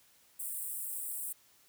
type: high-pass noise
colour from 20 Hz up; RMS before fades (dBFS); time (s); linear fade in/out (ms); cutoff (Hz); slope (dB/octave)
pink; -39; 0.39-1.33; 10; 8000; 96
effects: white hiss -65 dBFS RMS until 1.68 s